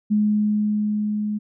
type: tone with level ramp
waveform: sine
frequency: 210.4 Hz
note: G#3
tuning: 23 cents sharp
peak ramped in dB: -15 to -22 dBFS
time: 0.1-1.39 s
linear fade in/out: 20 ms
effects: none